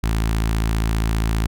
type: tone with notch filter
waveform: sawtooth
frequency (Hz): 55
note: A1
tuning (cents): 0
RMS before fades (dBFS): -20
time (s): 0.03-1.47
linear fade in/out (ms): 10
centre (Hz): 520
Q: 1.3
effects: none